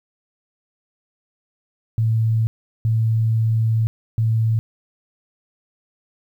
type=tone bursts at uneven times; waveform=sine; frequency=112.1 Hz; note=A2; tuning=33 cents sharp; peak=-15 dBFS; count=3; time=1.98-2.47 / 2.85-3.87 / 4.18-4.59 s; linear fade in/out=0 ms; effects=9-bit